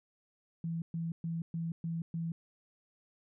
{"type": "tone bursts", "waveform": "sine", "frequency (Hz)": 165.9, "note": "E3", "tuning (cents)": 11, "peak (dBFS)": -33, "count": 6, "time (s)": [0.64, 2.32], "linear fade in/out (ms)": 2, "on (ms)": 180, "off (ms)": 120, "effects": []}